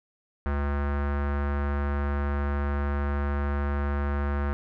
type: tone with low-pass filter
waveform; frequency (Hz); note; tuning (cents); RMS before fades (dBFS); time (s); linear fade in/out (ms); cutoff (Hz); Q
square; 71.4; D2; -48; -27; 0.46-4.53; 0; 1500; 2.3
effects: none